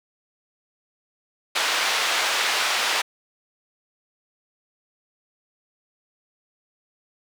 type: band-pass noise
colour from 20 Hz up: white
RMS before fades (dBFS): -23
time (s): 1.55-3.02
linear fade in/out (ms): 10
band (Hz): 660 to 3700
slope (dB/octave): 12
effects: none